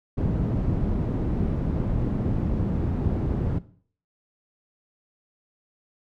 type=low-pass noise; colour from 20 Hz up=white; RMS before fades=-25 dBFS; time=0.17-3.59 s; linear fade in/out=10 ms; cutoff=190 Hz; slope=12 dB/octave; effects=noise-tail reverb RT60 0.5 s tail -17 dB re dry